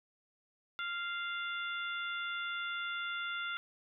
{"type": "harmonic tone", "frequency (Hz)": 696, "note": "F5", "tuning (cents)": -6, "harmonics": [2, 3, 4, 5], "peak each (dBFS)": [-37, -44, -46, -44], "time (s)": [0.79, 3.57], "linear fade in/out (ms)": 0, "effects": []}